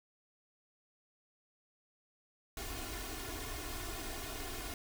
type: noise with comb filter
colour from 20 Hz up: pink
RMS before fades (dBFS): -42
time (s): 2.57-4.74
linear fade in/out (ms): 2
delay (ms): 2.8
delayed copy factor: +1
effects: none